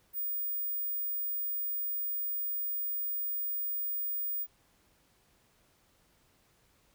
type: tone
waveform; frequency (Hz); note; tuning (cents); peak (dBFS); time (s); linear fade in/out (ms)
sine; 15000; A#9; +10; -31; 0.13-4.47; 50
effects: pink hiss -68 dBFS RMS until 6.94 s